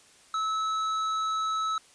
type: tone with hard clipping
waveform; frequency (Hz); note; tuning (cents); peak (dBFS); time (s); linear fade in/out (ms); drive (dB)
sine; 1300; E6; -24; -28; 0.34-1.78; 2; 8
effects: white hiss -57 dBFS RMS until 1.94 s + resampled to 22050 Hz